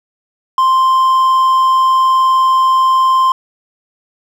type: tone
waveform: triangle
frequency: 1046.5 Hz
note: C6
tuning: in tune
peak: -6 dBFS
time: 0.58-3.32 s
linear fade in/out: 2 ms
effects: none